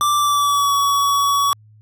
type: tone with pitch glide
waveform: square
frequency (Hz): 1174.7 to 1128.8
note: D6 to C#6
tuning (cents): 0 to +31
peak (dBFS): -15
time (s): 0.01-1.53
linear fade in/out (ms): 0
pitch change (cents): -69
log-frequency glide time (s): 0.17-0.73
effects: added 107 Hz sine -45 dBFS peak until 1.81 s + AAC 64 kbps